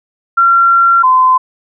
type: tone pair in turn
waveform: sine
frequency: 1370 / 1026.3 Hz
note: F6 / C6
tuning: -34 / -34 cents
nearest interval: perfect fourth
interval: 500 cents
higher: first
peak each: -5 dBFS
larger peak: neither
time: 0.37-1.03 / 1.03-1.38 s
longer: first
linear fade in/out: 10 ms
effects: none